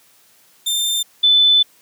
sawtooth / sine tone pair in turn, 3589 / 3509 Hz, A7 / A7, +34 / -5 cents, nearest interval unison, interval 39 cents, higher first, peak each -14 / -9 dBFS, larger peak second, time 0.66-1.03 / 1.23-1.63 s, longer second, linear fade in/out 10 ms, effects white hiss -53 dBFS RMS until 1.81 s + high-pass 100 Hz 12 dB/octave

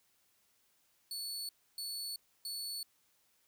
sawtooth tone bursts, 4435 Hz, C#8, in tune, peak -36 dBFS, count 3, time 1.11-2.83 s, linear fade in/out 2 ms, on 380 ms, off 290 ms, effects white hiss -73 dBFS RMS until 3.47 s

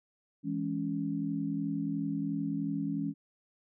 sine chord, C# minor, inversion first, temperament equal with one note detuned, 164.81 / 207.7 / 278.6 Hz, E3 / G#3 / C#4, 0 / 0 / +9 cents, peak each -36 / -36 / -33 dBFS, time 0.43-3.14 s, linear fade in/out 50 ms, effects none

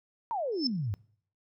sine exponential sweep, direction down, 964 to 92.5 Hz, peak -29 dBFS, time 0.31-0.94 s, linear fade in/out 0 ms
sine tone with exponential growth, 5270 Hz, E8, 1 cent flat, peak -23 dBFS, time 0.52-0.67 s, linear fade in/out 2 ms, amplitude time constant 31 ms
effects noise-tail reverb RT60 0.6 s tail -24 dB re dry

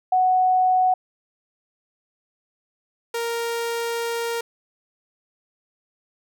sine / sawtooth tone pair in turn, 741 / 465.9 Hz, F#5 / A#4, +2 / -1 cents, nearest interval minor sixth, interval 803 cents, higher first, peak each -15 / -20 dBFS, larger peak first, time 0.12-0.94 / 3.14-4.41 s, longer second, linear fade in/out 5 ms, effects none

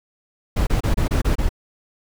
brown noise bursts, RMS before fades -18 dBFS, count 7, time 0.56-1.492 s, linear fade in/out 10 ms, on 110 ms, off 27 ms, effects none

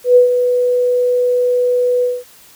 sine tone with ADSR envelope, 493.9 Hz, B4, in tune, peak -3 dBFS, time 0.04-2.24 s, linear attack 120 ms, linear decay 120 ms, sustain -8 dB, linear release 210 ms, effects white hiss -44 dBFS RMS until 2.55 s

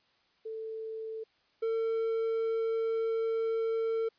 sine / triangle tone pair in turn, 443 / 451 Hz, A4 / A4, +12 / +43 cents, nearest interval unison, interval 31 cents, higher second, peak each -36 / -26 dBFS, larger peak second, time 0.45-1.24 / 1.62-4.09 s, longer second, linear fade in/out 10 ms, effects white hiss -69 dBFS RMS until 4.18 s + resampled to 11025 Hz

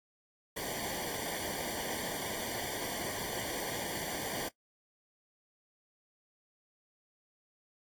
pink noise with comb filter, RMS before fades -38 dBFS, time 0.56-4.49 s, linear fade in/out 10 ms, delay 0.76 ms, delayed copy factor -0.9, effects noise-tail reverb RT60 0.1 s tail -19 dB re dry + AAC 64 kbps

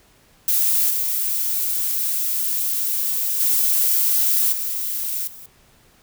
violet noise with level steps, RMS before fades -18 / -22 / -18 / -25 / -40 dBFS, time 0.48-5.46 s, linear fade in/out 2 ms, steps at 0.9 / 3.4 / 4.52 / 5.27 s, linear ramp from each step 5 ms, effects pink hiss -55 dBFS RMS until 6.02 s

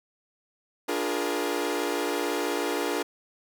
sawtooth chord, Bb dominant seventh, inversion first, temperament equal with one note detuned, 293.7 / 349.2 / 415.3 / 473.8 Hz, D4 / F4 / Ab4 / Bb4, 0 / 0 / 0 / +28 cents, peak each -28 dBFS, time 0.88-3.03 s, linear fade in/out 10 ms, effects none

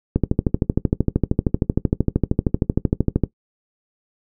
click train, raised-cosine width 3 ms, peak -3 dBFS, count 41, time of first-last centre 0.16-3.237 s, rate 13 Hz, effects noise-tail reverb RT60 0.1 s tail -17 dB re dry

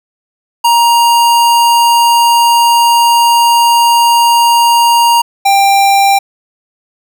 square tone pair in turn, 940 / 790.4 Hz, A#5 / G5, +14 / +14 cents, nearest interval minor third, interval 300 cents, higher first, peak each -6 dBFS, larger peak neither, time 0.64-5.22 / 5.45-6.19 s, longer first, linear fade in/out 10 ms, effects none

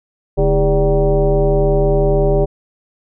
sine tone with frequency modulation, 220 Hz, A3, in tune, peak -10 dBFS, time 0.37-2.46 s, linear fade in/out 20 ms, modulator 182 Hz, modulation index 2.2, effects none

